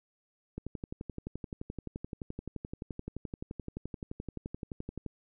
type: click train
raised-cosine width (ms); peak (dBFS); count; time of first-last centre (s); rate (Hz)
3; -25; 53; 0.58-5.063; 11.6
effects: none